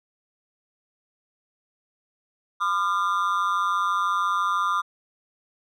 triangle tone with amplitude modulation, 1200 Hz, D6, 37 cents sharp, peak -15 dBFS, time 2.6-4.82 s, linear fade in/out 20 ms, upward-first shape sine, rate 186 Hz, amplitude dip 95%, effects none

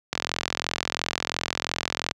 click train, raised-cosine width 0.2 ms, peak -6 dBFS, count 86, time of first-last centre 0.13-2.111 s, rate 42.9 Hz, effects high-pass 80 Hz 12 dB/octave

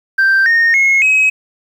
sine tone with pitch steps, 1568 / 1843.3 / 2167 / 2547 Hz, G6 / A#6 / C#7 / D#7, 0 / -20 / -40 / +40 cents, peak -6 dBFS, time 0.18-1.3 s, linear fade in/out 10 ms, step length 280 ms, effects tanh soft clip ceiling -6 dBFS + 7-bit

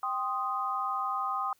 sine chord, C minor, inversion second, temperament equal, 784 / 1046.5 / 1244.5 Hz, G5 / C6 / Eb6, 0 / 0 / 0 cents, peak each -35 / -35 / -31 dBFS, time 0.03-1.53 s, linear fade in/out 2 ms, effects white hiss -68 dBFS RMS until 1.59 s

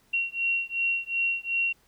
sine beating tone pair, 2740 / 2742.7 Hz, F7 / F7, -34 / -32 cents, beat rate 2.7 Hz, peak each -28 dBFS, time 0.13-1.73 s, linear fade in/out 10 ms, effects pink hiss -64 dBFS RMS until 1.87 s

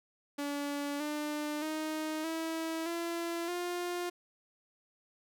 sawtooth tone with pitch steps, 286.6 / 298.8 / 311.5 / 324.7 / 338.5 / 352.8 Hz, D4 / D4 / D#4 / E4 / E4 / F4, -42 / +30 / +2 / -26 / +46 / +18 cents, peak -30 dBFS, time 0.38-4.1 s, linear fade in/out 10 ms, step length 620 ms, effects none

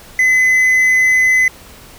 triangle tone, 2026 Hz, B6, 44 cents sharp, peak -7 dBFS, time 0.19-1.48 s, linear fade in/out 2 ms, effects pink hiss -39 dBFS RMS until 1.98 s

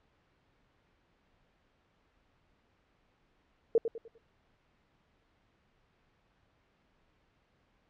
sine tone with echo, 456.8 Hz, A#4, 35 cents flat, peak -20 dBFS, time 3.75-3.78 s, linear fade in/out 2 ms, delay 100 ms, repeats 4, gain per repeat -9 dB, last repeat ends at 4.18 s, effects pink hiss -71 dBFS RMS until 7.89 s + low-pass 3000 Hz 12 dB/octave

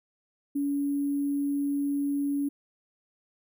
sine tone with sample-and-hold, 283.4 Hz, C#4, 38 cents sharp, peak -25 dBFS, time 0.55-2.49 s, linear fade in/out 10 ms, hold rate 11025 Hz, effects none

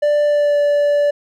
triangle tone with pitch glide, 589 to 580.9 Hz, D5 to D5, +5 to -19 cents, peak -10 dBFS, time 0.02-1.11 s, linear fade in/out 10 ms, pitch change -24 cents, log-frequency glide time 0.25-0.58 s, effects none

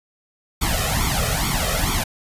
pink noise with flanger, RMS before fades -21 dBFS, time 0.61-2.04 s, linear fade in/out 10 ms, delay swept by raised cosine 0.88 to 1.64 ms, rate 2.3 Hz, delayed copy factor +0.95, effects resampled to 32000 Hz

